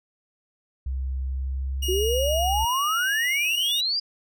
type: tone with pitch glide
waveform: sine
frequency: 65.7 to 66.85 Hz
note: C2 to C2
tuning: +8 to +38 cents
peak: -25 dBFS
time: 0.86-2.65 s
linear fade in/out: 5 ms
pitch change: +30 cents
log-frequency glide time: 1.23-1.78 s
type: tone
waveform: sawtooth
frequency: 2870 Hz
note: F7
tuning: 47 cents sharp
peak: -24 dBFS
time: 1.82-3.81 s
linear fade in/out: 10 ms
type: exponential sweep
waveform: sine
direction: up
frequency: 355 to 4927 Hz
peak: -22 dBFS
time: 1.88-4 s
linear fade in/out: 10 ms
effects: none